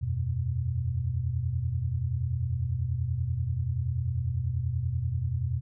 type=chord; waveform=sine; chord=E suspended second; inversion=none; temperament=just; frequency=82.41 / 92.71 / 123.61 Hz; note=E2 / F#2 / B2; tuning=0 / +4 / +2 cents; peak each=-32 / -32 / -29 dBFS; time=0.01-5.61 s; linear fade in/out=20 ms; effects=none